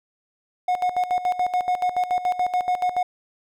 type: tone with tremolo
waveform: triangle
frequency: 726 Hz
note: F#5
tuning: 33 cents flat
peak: -16 dBFS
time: 0.68-3.03 s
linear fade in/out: 5 ms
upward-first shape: square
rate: 7 Hz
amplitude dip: 75%
effects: none